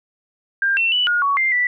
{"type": "tone with pitch steps", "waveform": "sine", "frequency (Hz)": [1594, 2704, 2965, 1434, 1121, 2096, 1969], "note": ["G6", "E7", "F#7", "F6", "C#6", "C7", "B6"], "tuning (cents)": [28, 43, 3, 45, 19, 2, -6], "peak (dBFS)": -15, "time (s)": [0.62, 1.67], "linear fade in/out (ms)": 2, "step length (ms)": 150, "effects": []}